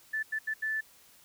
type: tone bursts at uneven times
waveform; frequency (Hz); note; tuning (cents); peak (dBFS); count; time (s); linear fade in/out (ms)
sine; 1753; A6; -7; -29; 4; 0.13-0.23 / 0.32-0.39 / 0.47-0.54 / 0.62-0.81; 10
effects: white hiss -59 dBFS RMS until 1.24 s